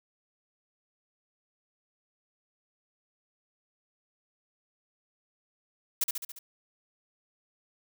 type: noise with echo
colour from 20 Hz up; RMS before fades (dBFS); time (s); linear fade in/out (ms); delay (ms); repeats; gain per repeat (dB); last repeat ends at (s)
blue; -26; 6.01-6.04; 5; 70; 5; -4; 6.39
effects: none